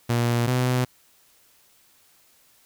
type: tone pair in turn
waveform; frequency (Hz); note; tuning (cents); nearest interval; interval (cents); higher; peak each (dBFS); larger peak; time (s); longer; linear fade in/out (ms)
sawtooth; 119 / 126.08; A#2 / B2; +36 / +36; minor second; 100; second; -16; neither; 0.09-0.47 / 0.47-0.85; neither; 10
effects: white hiss -59 dBFS RMS until 2.65 s